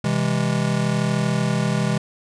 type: chord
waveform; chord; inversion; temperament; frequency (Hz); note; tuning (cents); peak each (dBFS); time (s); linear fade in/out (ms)
square; C augmented; none; just; 130.81 / 163.52 / 204.4; C3 / E3 / G#3; 0 / -14 / -27; -24; 0.04-1.98; 5
effects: resampled to 22050 Hz